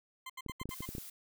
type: tone bursts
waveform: 20% pulse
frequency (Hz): 1041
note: C6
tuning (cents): -9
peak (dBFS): -37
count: 6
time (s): 0.26-0.857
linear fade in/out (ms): 5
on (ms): 37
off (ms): 75
type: clicks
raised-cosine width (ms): 3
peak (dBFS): -28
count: 9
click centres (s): 0.463 / 0.497 / 0.615 / 0.656 / 0.691 / 0.806 / 0.89 / 0.951 / 0.982
type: noise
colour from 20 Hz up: blue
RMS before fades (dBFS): -48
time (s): 0.69-1.1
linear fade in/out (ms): 5
effects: none